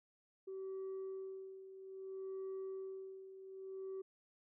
sine tone with tremolo, 382.8 Hz, G4, 41 cents flat, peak -39 dBFS, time 0.47-4.02 s, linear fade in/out 10 ms, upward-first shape sine, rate 0.61 Hz, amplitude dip 75%, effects tanh soft clip ceiling -40 dBFS

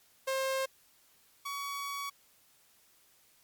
sawtooth tone pair in turn, 532 / 1127.3 Hz, C5 / C#6, +29 / +29 cents, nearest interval octave + minor second, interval 1300 cents, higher second, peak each -26 / -32 dBFS, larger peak first, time 0.27-0.66 / 1.45-2.1 s, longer second, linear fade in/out 10 ms, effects white hiss -65 dBFS RMS until 3.43 s + MP3 96 kbps

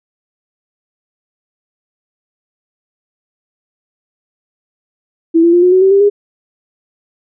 sine tone with pitch steps, 329.6 / 339.8 / 350.4 / 361.3 / 372.5 / 384.1 / 396.1 / 408.4 Hz, E4 / F4 / F4 / F#4 / F#4 / G4 / G4 / G#4, 0 / -47 / +6 / -41 / +12 / -35 / +18 / -29 cents, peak -5 dBFS, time 5.34-6.1 s, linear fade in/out 20 ms, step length 95 ms, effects none

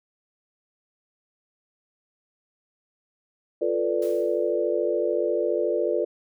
sine chord, B half-diminished seventh, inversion second, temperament equal, 349.2 / 440 / 493.9 / 587.3 Hz, F4 / A4 / B4 / D5, 0 / 0 / 0 / 0 cents, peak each -27 dBFS, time 3.61-6.05 s, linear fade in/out 10 ms
white noise with exponential decay, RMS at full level -44 dBFS, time 4.02-4.62 s, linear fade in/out 2 ms, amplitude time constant 130 ms
effects none

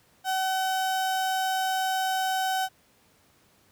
35% pulse tone, 758 Hz, F#5, 42 cents sharp, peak -23 dBFS, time 0.24-2.69 s, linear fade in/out 50 ms, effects pink hiss -62 dBFS RMS until 3.71 s + high-pass 80 Hz 12 dB/octave

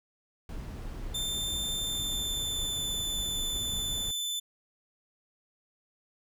brown noise, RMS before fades -39 dBFS, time 0.49-4.11 s, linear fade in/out 2 ms
sawtooth tone with pitch glide, 3568 to 3519 Hz, A7 to A7, +23 to 0 cents, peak -28 dBFS, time 1.14-4.4 s, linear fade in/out 10 ms, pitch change -23 cents, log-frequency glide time 1.77-2.92 s
effects none

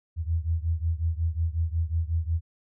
sine beating tone pair, 80.4 / 85.9 Hz, E2 / F2, -43 / -28 cents, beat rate 5.5 Hz, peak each -26 / -28 dBFS, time 0.16-2.41 s, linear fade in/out 50 ms, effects none

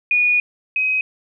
sine tone pair in turn, 2456 / 2528 Hz, D#7 / D#7, -23 / +27 cents, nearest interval minor second, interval 50 cents, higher second, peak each -13 / -16 dBFS, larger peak first, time 0.11-0.4 / 0.76-1.01 s, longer first, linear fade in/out 2 ms, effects none

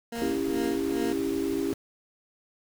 20% pulse tone with tremolo, 233.1 Hz, A#3, in tune, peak -25 dBFS, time 0.12-1.13 s, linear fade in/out 5 ms, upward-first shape sine, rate 2.4 Hz, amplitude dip 90%
pink noise, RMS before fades -42 dBFS, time 0.15-1.74 s, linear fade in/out 5 ms
sine chord, C# diminished, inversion none, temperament equal with one note detuned, 277.2 / 329.6 / 397.7 Hz, C#4 / E4 / G4, 0 / 0 / +25 cents, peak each -30 dBFS, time 0.22-1.73 s, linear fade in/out 0 ms
effects none

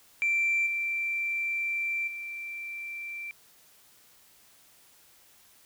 sine tone with level steps, 2349 Hz, D7, in tune, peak -22 / -27 / -35 dBFS, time 0.22-3.31 s, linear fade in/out 0 ms, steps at 0.66 / 2.07 s, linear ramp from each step 10 ms, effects tanh soft clip ceiling -20 dBFS + white hiss -59 dBFS RMS until 5.65 s

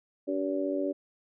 harmonic tone, 95.4 Hz, G2, 47 cents flat, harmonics 3 / 4 / 5 / 6, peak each -31 / -33 / -41 / -32 dBFS, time 0.27-0.93 s, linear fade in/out 20 ms, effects none

